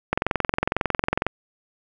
click train, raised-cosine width 0.5 ms, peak -5 dBFS, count 26, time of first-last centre 0.13-1.266 s, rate 22 Hz, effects none

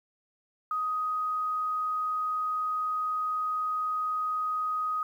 sine tone, 1252 Hz, D#6, 10 cents sharp, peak -27 dBFS, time 0.71-5.03 s, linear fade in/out 2 ms, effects 10-bit

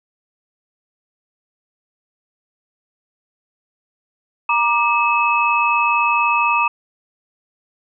sine tone cluster, 944 / 1188 / 2583 Hz, A#5 / D6 / E7, +22 / +20 / -36 cents, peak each -18 dBFS, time 4.49-6.68 s, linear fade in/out 5 ms, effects none

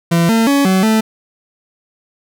40% pulse tone with pitch steps, 168.8 / 226.1 / 280.8 / 188.6 / 219.7 Hz, E3 / A3 / C#4 / F#3 / A3, +41 / +47 / +22 / +33 / -2 cents, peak -9 dBFS, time 0.11-1.01 s, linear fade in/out 10 ms, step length 180 ms, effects none

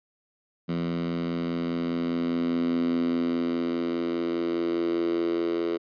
10% pulse tone with high-pass filter sweep, 84.9 Hz, F2, 48 cents flat, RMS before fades -27 dBFS, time 0.68-5.78 s, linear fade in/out 20 ms, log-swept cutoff 190 to 370 Hz, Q 5.7, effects resampled to 11025 Hz

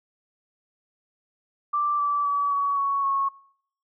sine tone with pitch steps, 1174.7 / 1159.2 / 1143.9 / 1128.8 / 1113.9 / 1099.2 Hz, D6 / D6 / D6 / C#6 / C#6 / C#6, 0 / -23 / -46 / +31 / +8 / -15 cents, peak -21 dBFS, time 1.73-3.29 s, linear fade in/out 10 ms, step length 260 ms, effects noise-tail reverb RT60 0.7 s tail -25 dB re dry

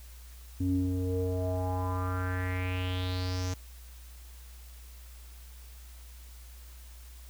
square tone with low-pass filter sweep, 91.6 Hz, F#2, 17 cents flat, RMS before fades -31 dBFS, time 0.6-3.54 s, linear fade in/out 5 ms, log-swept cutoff 240 to 6400 Hz, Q 4.9, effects added 60 Hz sine -46 dBFS peak until 7.29 s + white hiss -56 dBFS RMS until 7.29 s

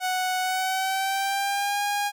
sawtooth tone with pitch glide, 740 to 816.4 Hz, F#5 to G#5, 0 to -30 cents, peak -20 dBFS, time 0-2.12 s, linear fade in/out 50 ms, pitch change +170 cents, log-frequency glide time 0.41-1.83 s, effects none

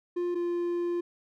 triangle tone pair in turn, 351.5 / 347.7 Hz, F4 / F4, +11 / -8 cents, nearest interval unison, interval 19 cents, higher first, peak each -25 dBFS, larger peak neither, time 0.16-0.35 / 0.35-1.01 s, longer second, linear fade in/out 10 ms, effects none

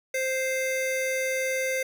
square tone pair together, 523.3 / 2093 Hz, C5 / C7, 0 / 0 cents, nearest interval 2 octaves, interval 2400 cents, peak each -28 / -30 dBFS, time 0.14-1.83 s, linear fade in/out 5 ms, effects 10-bit

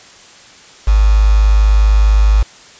sine tone with quantisation, 52.2 Hz, G#1, 10 cents sharp, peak -6 dBFS, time 0.87-2.43 s, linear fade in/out 10 ms, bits 4, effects white hiss -40 dBFS RMS until 2.79 s + resampled to 16000 Hz

